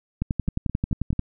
two click trains, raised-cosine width 5 ms, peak -16 / -11 dBFS, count 4 / 12, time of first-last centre 0.48-1.129 / 0.22-1.193 s, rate 4.62 / 11.3 Hz, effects none

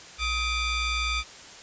20% pulse ring-modulated tone, 1200 Hz, D6, 37 cents sharp, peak -17 dBFS, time 0.18-1.24 s, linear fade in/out 50 ms, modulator 1140 Hz, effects white hiss -45 dBFS RMS until 1.62 s + resampled to 16000 Hz

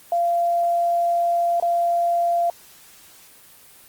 sine tone with dropouts, 689 Hz, F5, 24 cents flat, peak -17 dBFS, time 0.12-2.5 s, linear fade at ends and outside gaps 2 ms, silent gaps 1.6-1.624 s, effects white hiss -48 dBFS RMS until 3.88 s + Opus 24 kbps

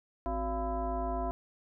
sine tone with frequency modulation, 370 Hz, F#4, in tune, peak -30 dBFS, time 0.26-1.31 s, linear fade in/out 0 ms, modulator 316 Hz, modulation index 1.9, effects none

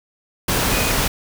sine tone in noise, 2489 Hz, D#7, in tune, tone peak -27 dBFS, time 0.71-0.92 s, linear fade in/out 5 ms, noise pink, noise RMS -19 dBFS, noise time 0.48-1.08 s, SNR -11 dB, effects none

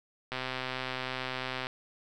click train, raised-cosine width 0.3 ms, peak -18 dBFS, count 175, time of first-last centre 0.32-1.669 s, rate 129 Hz, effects none

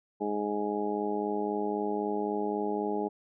harmonic tone, 103.83 Hz, G#2, in tune, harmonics 2 / 3 / 4 / 5 / 6 / 7 / 8, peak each -36 / -35 / -32 / -45 / -40 / -44 / -35 dBFS, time 0.2-3.09 s, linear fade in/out 20 ms, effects none

